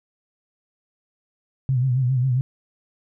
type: tone with vibrato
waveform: sine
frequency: 128.1 Hz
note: C3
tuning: 36 cents flat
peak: -17 dBFS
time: 1.69-2.41 s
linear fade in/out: 0 ms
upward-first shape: sine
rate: 7.4 Hz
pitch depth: 86 cents each way
effects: none